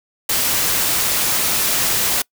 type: noise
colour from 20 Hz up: white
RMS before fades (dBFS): -18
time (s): 0.29-2.22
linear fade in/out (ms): 5
effects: noise-tail reverb RT60 0.1 s tail -25 dB re dry